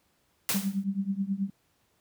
white noise with exponential decay, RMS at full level -25 dBFS, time 0.49-0.84 s, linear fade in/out 1 ms, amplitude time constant 74 ms
sine tone with tremolo, 196 Hz, G3, in tune, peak -23 dBFS, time 0.54-1.5 s, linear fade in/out 5 ms, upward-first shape triangle, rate 9.3 Hz, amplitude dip 95%
effects pink hiss -70 dBFS RMS until 2 s + high-pass 60 Hz 12 dB/octave

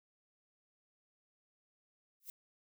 violet noise with exponential growth, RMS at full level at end -42 dBFS, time 2.2-2.3 s, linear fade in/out 1 ms, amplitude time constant 20 ms, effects none

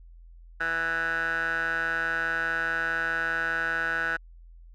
15% pulse tone with band-pass filter, 164.81 Hz, E3, in tune, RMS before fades -28 dBFS, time 0.6-4.17 s, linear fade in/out 10 ms, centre 1500 Hz, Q 6.6, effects added 42 Hz sine -46 dBFS peak until 4.74 s

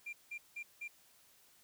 sine tone bursts, 2386 Hz, D7, 27 cents sharp, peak -39 dBFS, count 4, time 0.06-0.88 s, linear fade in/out 10 ms, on 70 ms, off 180 ms, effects tanh soft clip ceiling -39 dBFS + white hiss -66 dBFS RMS until 1.63 s

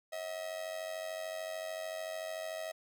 45% pulse tone with amplitude modulation, 640 Hz, D#5, 49 cents sharp, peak -35 dBFS, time 0.12-2.72 s, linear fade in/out 10 ms, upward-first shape sine, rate 93.5 Hz, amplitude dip 70%, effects none

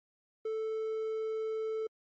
triangle tone, 440 Hz, A4, in tune, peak -30 dBFS, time 0.45-1.87 s, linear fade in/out 5 ms, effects MP3 32 kbps

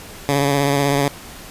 10% pulse tone with vibrato, 141 Hz, C#3, 30 cents sharp, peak -7 dBFS, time 0.29-1.08 s, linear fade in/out 0 ms, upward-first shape triangle, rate 16 Hz, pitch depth 40 cents each way, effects pink hiss -37 dBFS RMS until 1.5 s + resampled to 32000 Hz

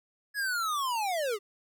square linear sweep, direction down, 1701 to 383.2 Hz, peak -29 dBFS, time 0.34-1.39 s, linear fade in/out 50 ms, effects none

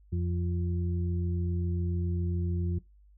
harmonic tone, 87.31 Hz, F2, in tune, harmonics 1 / 2 / 4, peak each -28 / -34 / -40 dBFS, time 0.12-2.79 s, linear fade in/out 10 ms, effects noise-tail reverb RT60 0.2 s tail -20 dB re dry + added 50 Hz sine -55 dBFS peak until 3.17 s

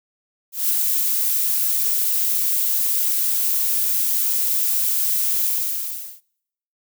violet noise with ADSR envelope, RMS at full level -18 dBFS, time 0.52-6.21 s, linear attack 180 ms, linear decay 12 ms, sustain -2 dB, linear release 790 ms, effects noise-tail reverb RT60 0.8 s tail -26 dB re dry

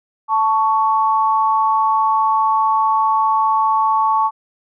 sine tone pair together, 880 / 1115.2 Hz, A5 / C#6, 0 / +10 cents, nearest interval major third, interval 410 cents, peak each -15 / -16 dBFS, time 0.28-4.31 s, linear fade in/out 50 ms, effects none

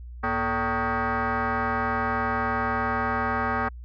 sine tone with frequency modulation, 237.8 Hz, A#3, 35 cents sharp, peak -22 dBFS, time 0.23-3.69 s, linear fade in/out 10 ms, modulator 338 Hz, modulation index 4.4, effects tanh soft clip ceiling -18 dBFS + added 60 Hz sine -37 dBFS peak until 3.84 s

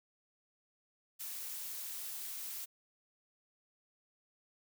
blue noise, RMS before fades -43 dBFS, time 1.19-2.66 s, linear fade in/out 20 ms, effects none

